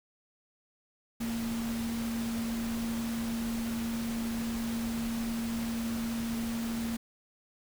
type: tone in noise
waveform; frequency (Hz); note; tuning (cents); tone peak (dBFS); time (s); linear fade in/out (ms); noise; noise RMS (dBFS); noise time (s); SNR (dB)
sine; 230; A#3; -23; -31; 1.2-6.97; 10; pink; -41; 1.2-6.97; +7
effects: none